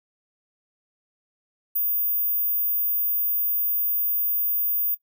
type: tone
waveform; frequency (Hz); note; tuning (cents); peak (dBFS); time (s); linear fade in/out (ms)
sine; 14910; A#9; -1; -21; 1.75-4.95; 10
effects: noise-tail reverb RT60 0.1 s tail -17 dB re dry

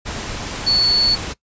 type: tone in noise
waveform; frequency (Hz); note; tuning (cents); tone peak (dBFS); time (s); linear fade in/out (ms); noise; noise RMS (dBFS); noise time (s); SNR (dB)
sine; 4435; C#8; 0; -12; 0.66-1.16; 20; pink; -27; 0.05-1.34; +12
effects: noise-tail reverb RT60 0.1 s tail -20 dB re dry + resampled to 16000 Hz

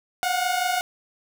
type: tone pair together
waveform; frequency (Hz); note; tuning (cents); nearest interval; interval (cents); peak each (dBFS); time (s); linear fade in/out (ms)
sawtooth; 714 / 739.5; F5 / F#5; +38 / -1; minor second; 61; -21; 0.23-0.81; 0
effects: none

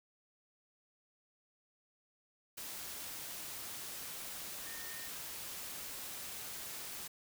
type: tone in noise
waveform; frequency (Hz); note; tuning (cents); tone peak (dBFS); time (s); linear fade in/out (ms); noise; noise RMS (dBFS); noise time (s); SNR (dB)
sine; 1832; A#6; -31; -51; 4.66-5.09; 10; white; -45; 2.57-7.08; -9
effects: none

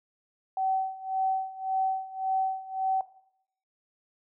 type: tone with tremolo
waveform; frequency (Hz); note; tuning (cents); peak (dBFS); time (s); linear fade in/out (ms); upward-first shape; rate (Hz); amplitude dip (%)
sine; 763; G5; -47; -23; 0.57-3.01; 2; sine; 1.8; 85
effects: noise-tail reverb RT60 0.7 s tail -17 dB re dry

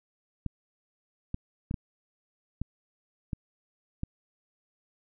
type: clicks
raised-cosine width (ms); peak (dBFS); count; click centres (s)
5; -19; 7; 0.463 / 1.344 / 1.711 / 1.742 / 2.616 / 3.332 / 4.034
effects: none

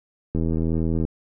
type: click train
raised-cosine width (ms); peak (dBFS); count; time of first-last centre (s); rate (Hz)
3; -12; 58; 0.35-1.05; 81.4
effects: none

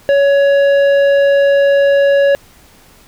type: tone with tanh clipping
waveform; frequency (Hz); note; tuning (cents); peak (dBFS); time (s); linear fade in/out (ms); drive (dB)
triangle; 560; C#5; +18; -9; 0.09-2.35; 0; 14
effects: pink hiss -45 dBFS RMS until 3.07 s

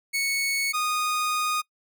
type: tone pair in turn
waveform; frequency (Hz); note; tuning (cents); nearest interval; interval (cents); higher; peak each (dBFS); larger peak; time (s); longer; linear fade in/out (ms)
sawtooth; 2213 / 1235.9; C#7 / D#6; -3 / -12; minor seventh; 1009; first; -20 / -20; neither; 0.13-0.73 / 0.73-1.62; second; 20
effects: noise-tail reverb RT60 0.1 s tail -23 dB re dry

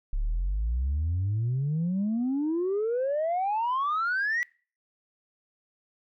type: exponential sweep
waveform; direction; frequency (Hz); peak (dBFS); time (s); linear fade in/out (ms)
sine; up; 33.68 to 1975.5; -23; 0.13-4.43; 0
effects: noise-tail reverb RT60 0.4 s tail -25 dB re dry + tanh soft clip ceiling -22 dBFS

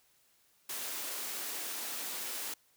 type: high-pass noise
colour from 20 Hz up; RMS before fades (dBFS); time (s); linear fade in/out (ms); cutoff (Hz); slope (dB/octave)
white; -39; 0.69-2.54; 5; 230; 24
effects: white hiss -69 dBFS RMS until 2.76 s

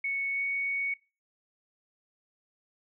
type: tone with pitch glide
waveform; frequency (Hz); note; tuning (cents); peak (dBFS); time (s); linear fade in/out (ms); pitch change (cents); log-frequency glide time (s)
sine; 2215 to 2228; C#7 to C#7; -2 to +8; -28; 0.04-0.94; 5; +10; 0.31-0.43
effects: noise-tail reverb RT60 0.3 s tail -22 dB re dry

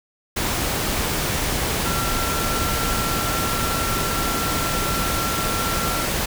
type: tone in noise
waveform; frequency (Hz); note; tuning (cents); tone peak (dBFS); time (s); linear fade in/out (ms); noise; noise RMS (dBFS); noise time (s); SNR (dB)
sine; 1357; E6; +50; -27; 1.85-6.06; 10; pink; -23; 0.36-6.26; -7
effects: none

